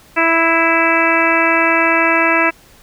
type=harmonic tone with a mistuned harmonic; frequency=329.6 Hz; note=E4; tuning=in tune; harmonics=1 / 2 / 3 / 4 / 5 / 6 / 7 / 8; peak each=-19 / -19 / -19 / -19 / -19 / -19 / -19 / -19 dBFS; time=0.16-2.51 s; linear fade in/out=20 ms; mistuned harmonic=6; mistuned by=+18 cents; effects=pink hiss -46 dBFS RMS until 2.82 s